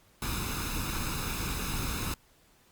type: noise with comb filter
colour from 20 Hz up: pink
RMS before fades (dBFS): -33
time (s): 0.22-2.14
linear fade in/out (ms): 2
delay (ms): 0.78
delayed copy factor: +0.65
effects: pink hiss -63 dBFS RMS until 2.71 s + Opus 48 kbps